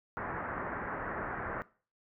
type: low-pass noise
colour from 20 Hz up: white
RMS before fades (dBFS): -38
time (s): 0.17-1.62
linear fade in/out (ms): 0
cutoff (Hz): 1800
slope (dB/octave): 48
effects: noise-tail reverb RT60 0.4 s tail -20 dB re dry